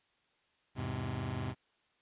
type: chord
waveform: sawtooth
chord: E augmented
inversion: none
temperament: just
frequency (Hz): 82.41 / 103.01 / 128.76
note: E2 / G#2 / B#2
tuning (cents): 0 / -14 / -27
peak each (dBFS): -39 / -35 / -34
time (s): 0.75-1.55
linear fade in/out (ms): 50
effects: white hiss -73 dBFS RMS until 2.01 s + resampled to 8000 Hz